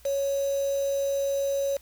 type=tone with quantisation; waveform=sine; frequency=554.4 Hz; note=C#5; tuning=in tune; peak=-24 dBFS; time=0.05-1.77 s; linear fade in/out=5 ms; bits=6; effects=added 60 Hz sine -54 dBFS peak until 1.81 s + white hiss -57 dBFS RMS until 1.81 s